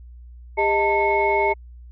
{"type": "tone cluster", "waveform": "sine", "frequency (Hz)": [403, 625, 895, 2183], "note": ["G4", "D#5", "A5", "C#7"], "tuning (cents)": [48, 8, 29, -27], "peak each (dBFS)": [-21, -24, -20, -23], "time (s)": [0.57, 1.54], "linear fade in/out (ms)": 20, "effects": ["tanh soft clip ceiling -7 dBFS", "added 60 Hz sine -39 dBFS peak until 1.91 s"]}